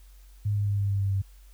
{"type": "tone with pitch steps", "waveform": "sine", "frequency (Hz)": [103.3, 102.29, 101.29, 100.3, 99.32, 98.35, 97.39], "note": ["G#2", "G#2", "G#2", "G2", "G2", "G2", "G2"], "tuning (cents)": [-9, -26, -43, 40, 23, 6, -11], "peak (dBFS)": -23, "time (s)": [0.45, 1.22], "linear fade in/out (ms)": 10, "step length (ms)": 110, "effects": ["added 47 Hz sine -48 dBFS peak until 1.53 s", "white hiss -62 dBFS RMS until 1.53 s"]}